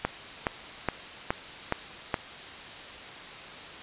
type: click train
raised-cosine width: 0.5 ms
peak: -10 dBFS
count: 6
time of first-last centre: 0.05-2.142 s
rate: 2.39 Hz
effects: white hiss -42 dBFS RMS until 3.82 s + resampled to 8000 Hz